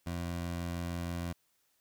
20% pulse tone, 86.3 Hz, F2, 20 cents flat, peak -30 dBFS, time 0.06-1.33 s, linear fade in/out 10 ms, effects white hiss -74 dBFS RMS until 1.8 s

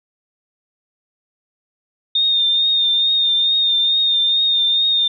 sine tone with vibrato, 3652 Hz, A#7, 36 cents flat, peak -13 dBFS, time 2.15-5.08 s, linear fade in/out 5 ms, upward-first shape triangle, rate 2.3 Hz, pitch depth 39 cents each way, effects none

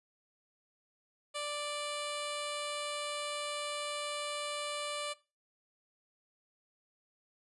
10% pulse tone with notch filter, 587.3 Hz, D5, in tune, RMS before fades -38 dBFS, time 1.34-5.14 s, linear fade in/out 20 ms, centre 1900 Hz, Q 2, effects noise-tail reverb RT60 0.3 s tail -19 dB re dry + resampled to 24000 Hz

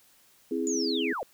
sine chord, C augmented, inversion none, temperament equal, 261.6 / 329.6 / 415.3 Hz, C4 / E4 / G#4, 0 / 0 / 0 cents, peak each -31 dBFS, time 0.51-1.13 s, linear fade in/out 5 ms
sine linear sweep, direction down, 7040 to 441.9 Hz, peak -30 dBFS, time 0.67-1.23 s, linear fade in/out 0 ms
effects white hiss -61 dBFS RMS until 1.33 s

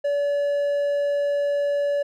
triangle tone, 573 Hz, D5, 43 cents flat, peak -18 dBFS, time 0.04-2.03 s, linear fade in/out 10 ms, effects none

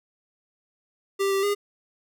square tone with pitch steps, 393.7 / 390.6 / 407.5 Hz, G4 / G4 / G#4, +8 / -6 / -33 cents, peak -22 dBFS, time 1.19-1.55 s, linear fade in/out 20 ms, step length 120 ms, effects none

